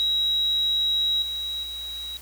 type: tone with level steps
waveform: sine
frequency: 3849 Hz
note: B7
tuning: 45 cents flat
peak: -20 / -27 / -31 dBFS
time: 0-2.17 s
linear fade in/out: 0 ms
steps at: 1.22 / 1.63 s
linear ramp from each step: 2 ms
effects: added 60 Hz sine -46 dBFS peak until 2.21 s + white hiss -46 dBFS RMS until 2.21 s